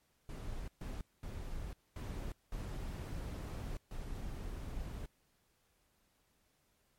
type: noise bursts at uneven times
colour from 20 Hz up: brown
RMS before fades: -42 dBFS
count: 6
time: 0.29-0.68 / 0.81-1.01 / 1.23-1.73 / 1.96-2.32 / 2.52-3.77 / 3.91-5.06 s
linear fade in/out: 2 ms
effects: pink hiss -75 dBFS RMS until 6.98 s + MP3 64 kbps